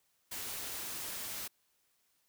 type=noise; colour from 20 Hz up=white; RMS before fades=-41 dBFS; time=0.31-1.48 s; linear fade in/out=10 ms; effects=white hiss -75 dBFS RMS until 2.28 s